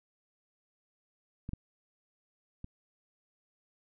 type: clicks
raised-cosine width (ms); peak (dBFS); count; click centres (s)
5; -26 / -23 / -29; 3; 1.491 / 1.534 / 2.644
effects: none